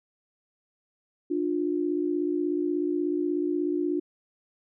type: tone pair together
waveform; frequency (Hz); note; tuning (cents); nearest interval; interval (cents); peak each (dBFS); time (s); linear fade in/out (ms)
sine; 298.1 / 354.6; D4 / F4; +26 / +26; minor third; 300; -27; 1.3-4; 10
effects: none